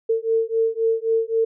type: beating tone pair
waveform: sine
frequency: 449.4 / 453.2 Hz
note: A4 / A#4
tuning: +37 / -49 cents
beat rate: 3.8 Hz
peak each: -21 dBFS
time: 0.09-1.45 s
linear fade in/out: 10 ms
effects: none

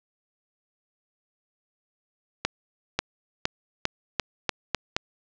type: accelerating click train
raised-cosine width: 0.2 ms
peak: -5 dBFS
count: 8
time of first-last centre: 2.45-4.965 s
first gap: 540 ms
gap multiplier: 0.86
effects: low-pass 6000 Hz 12 dB/octave

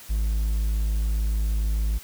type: tone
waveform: triangle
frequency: 53.4 Hz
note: G#1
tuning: 49 cents sharp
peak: -19 dBFS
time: 0.09-1.99 s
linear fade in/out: 20 ms
effects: white hiss -45 dBFS RMS until 2.03 s

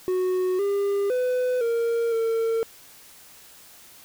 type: tone with pitch steps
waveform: triangle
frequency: 368.3 / 401 / 502 / 464.5 / 453.7 Hz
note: F#4 / G4 / B4 / A#4 / A#4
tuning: -8 / +39 / +28 / -6 / -47 cents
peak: -19 dBFS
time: 0.08-2.63 s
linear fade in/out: 0 ms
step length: 510 ms
effects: white hiss -49 dBFS RMS until 4.04 s

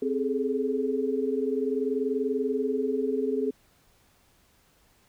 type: tone cluster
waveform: sine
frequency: 261.5 / 412.8 / 433.3 Hz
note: C4 / G#4 / A4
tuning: -1 / -10 / -27 cents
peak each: -29 dBFS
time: 0.02-3.51 s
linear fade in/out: 5 ms
effects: pink hiss -63 dBFS RMS until 5.08 s

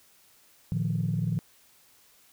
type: tone cluster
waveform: sine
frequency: 113.9 / 152 / 173.4 Hz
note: A#2 / D#3 / F3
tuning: -40 / -40 / -12 cents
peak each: -29 dBFS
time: 0.72-1.39 s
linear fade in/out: 0 ms
effects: tanh soft clip ceiling -18 dBFS + white hiss -60 dBFS RMS until 2.32 s

